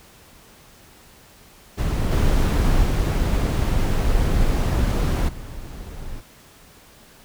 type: noise with level steps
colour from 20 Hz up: brown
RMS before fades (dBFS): -21 / -17 / -19 / -34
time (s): 1.77-6.21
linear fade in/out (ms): 20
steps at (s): 2.11 / 2.83 / 5.28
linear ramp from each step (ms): 10
effects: pink hiss -49 dBFS RMS until 7.24 s